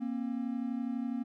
triangle tone pair together, 235.7 / 267.8 Hz, A#3 / C4, +19 / +40 cents, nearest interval major second, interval 221 cents, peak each -32 / -34 dBFS, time 0-1.24 s, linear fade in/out 20 ms, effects none

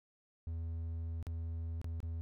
triangle tone with dropouts, 82.41 Hz, E2, in tune, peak -35 dBFS, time 0.47-2.21 s, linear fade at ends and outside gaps 0 ms, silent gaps 1.227-1.268 / 1.815-1.844 / 2.003-2.029 s, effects none

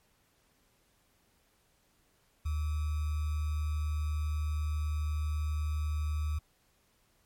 sine tone with sample-and-hold, 76 Hz, D#2, 40 cents flat, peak -29 dBFS, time 2.45-6.39 s, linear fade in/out 10 ms, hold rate 1225 Hz, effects pink hiss -70 dBFS RMS until 7.25 s + MP3 64 kbps

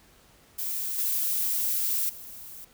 violet noise with level steps, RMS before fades -31 / -27 / -43 dBFS, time 0.58-2.65 s, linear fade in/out 10 ms, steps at 0.98 / 2.09 s, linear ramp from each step 5 ms, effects pink hiss -58 dBFS RMS until 2.73 s

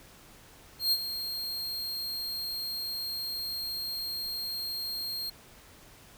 45% pulse tone with ADSR envelope, 4218 Hz, C8, 13 cents sharp, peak -21 dBFS, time 0.79-5.3 s, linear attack 130 ms, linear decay 49 ms, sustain -11 dB, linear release 7 ms, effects pink hiss -54 dBFS RMS until 6.17 s

